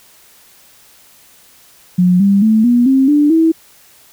sine tone with pitch steps, 180 / 198.57 / 219.1 / 241.7 / 266.6 / 294.1 / 324.5 Hz, F#3 / G3 / A3 / B3 / C4 / D4 / E4, -47 / +23 / -7 / -37 / +33 / +3 / -27 cents, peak -7 dBFS, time 1.98-3.52 s, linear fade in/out 10 ms, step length 220 ms, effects white hiss -46 dBFS RMS until 4.12 s

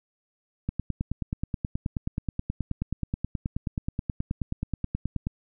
click train, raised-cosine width 5 ms, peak -15 dBFS, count 44, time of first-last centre 0.69-5.269 s, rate 9.39 Hz, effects none

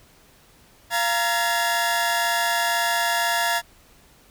sawtooth tone cluster, 690 / 934 / 1696 Hz, F5 / A#5 / G#6, -21 / +3 / +36 cents, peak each -21 dBFS, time 0.9-3.62 s, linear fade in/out 50 ms, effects pink hiss -54 dBFS RMS until 4.3 s

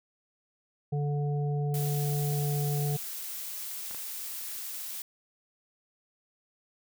harmonic tone, 145.4 Hz, D3, 17 cents flat, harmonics 1 / 3 / 5, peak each -27 / -37 / -41 dBFS, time 0.92-2.97 s, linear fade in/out 10 ms
blue noise, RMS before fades -38 dBFS, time 1.74-5.02 s, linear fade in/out 2 ms
clicks, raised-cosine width 0.5 ms, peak -30 dBFS, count 2, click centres 3.911 / 3.947 s
effects none

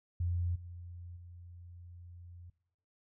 sine tone with level steps, 87.31 Hz, F2, in tune, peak -30 / -44 / -48 dBFS, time 0.2-2.5 s, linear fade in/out 5 ms, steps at 0.55 / 1.16 s, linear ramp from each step 10 ms, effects noise-tail reverb RT60 0.8 s tail -20 dB re dry

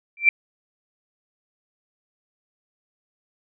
sine tone with exponential growth, 2349 Hz, D7, in tune, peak -7 dBFS, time 0.17-0.29 s, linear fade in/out 2 ms, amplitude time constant 25 ms, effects none

